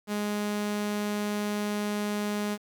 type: tone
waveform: sawtooth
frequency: 207.7 Hz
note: G#3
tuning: in tune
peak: -24 dBFS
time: 0.07-2.58 s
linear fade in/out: 50 ms
effects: 9-bit